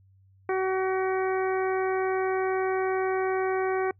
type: harmonic tone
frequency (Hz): 377.6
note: F#4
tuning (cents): +35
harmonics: 1 / 2 / 3 / 4 / 5 / 6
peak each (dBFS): -25 / -31 / -35 / -37 / -39 / -41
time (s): 0.49-3.91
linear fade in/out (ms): 2
effects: noise-tail reverb RT60 0.1 s tail -25 dB re dry + added 96 Hz sine -56 dBFS peak until 3.99 s